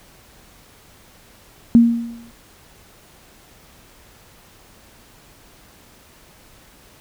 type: tone with exponential decay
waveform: sine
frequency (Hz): 233.6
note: A#3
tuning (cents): +4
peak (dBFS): -4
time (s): 1.75-2.31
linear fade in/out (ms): 0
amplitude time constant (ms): 120
effects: pink hiss -49 dBFS RMS until 7 s